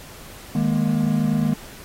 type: chord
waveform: triangle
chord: D# suspended fourth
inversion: none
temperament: equal with one note detuned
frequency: 155.56 / 207.7 / 236.2 Hz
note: D#3 / G#3 / A#3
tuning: 0 / 0 / +23 cents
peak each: -20 dBFS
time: 0.55-1.54 s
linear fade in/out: 5 ms
effects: pink hiss -42 dBFS RMS until 1.84 s + AAC 48 kbps